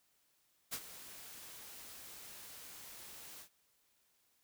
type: noise with ADSR envelope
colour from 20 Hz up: white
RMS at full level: -39 dBFS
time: 0.71-3.49 s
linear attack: 24 ms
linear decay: 60 ms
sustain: -13 dB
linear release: 88 ms
effects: white hiss -75 dBFS RMS until 4.43 s